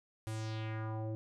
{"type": "tone with low-pass filter sweep", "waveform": "square", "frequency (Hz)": 110, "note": "A2", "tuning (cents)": 0, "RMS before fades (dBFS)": -39, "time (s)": [0.27, 1.15], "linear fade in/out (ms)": 0, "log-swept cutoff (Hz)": [11000, 440], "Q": 2.2, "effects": []}